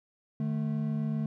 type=tone pair together; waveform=triangle; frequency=151.06 / 218.9 Hz; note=D3 / A3; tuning=+49 / -9 cents; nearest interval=tritone; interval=642 cents; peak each=-29 / -29 dBFS; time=0.4-1.26 s; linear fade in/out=2 ms; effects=none